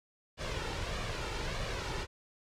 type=noise with flanger; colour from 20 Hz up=pink; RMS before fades=-36 dBFS; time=0.37-2.07 s; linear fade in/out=50 ms; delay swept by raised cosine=1.7 to 2.24 ms; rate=1.6 Hz; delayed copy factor=+0.55; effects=low-pass 5000 Hz 12 dB/octave